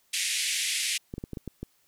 pink band-pass noise, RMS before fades -29 dBFS, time 0.13-0.98 s, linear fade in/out 10 ms, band 2000 to 11000 Hz, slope 48 dB/octave
clicks, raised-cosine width 3 ms, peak -22 dBFS, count 7, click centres 1.139 / 1.181 / 1.239 / 1.333 / 1.372 / 1.477 / 1.63 s
effects white hiss -67 dBFS RMS until 1.87 s

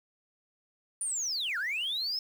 sine linear two-way sweep, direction down then up, 9500 to 1362 to 5290 Hz, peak -28 dBFS, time 1.01-2.19 s, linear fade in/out 2 ms, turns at 1.58 s, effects tanh soft clip ceiling -28 dBFS + 9-bit

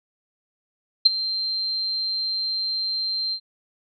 sine tone with ADSR envelope, 4148 Hz, C8, 16 cents flat, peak -7 dBFS, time 1.05-3.4 s, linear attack 11 ms, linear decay 18 ms, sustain -16 dB, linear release 73 ms, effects none

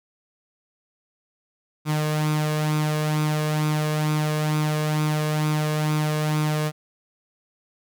sawtooth tone with flanger, 152.7 Hz, D#3, 32 cents flat, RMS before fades -23 dBFS, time 1.85-6.72 s, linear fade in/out 50 ms, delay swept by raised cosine 0.82 to 1.82 ms, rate 2.2 Hz, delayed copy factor +0.5, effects none

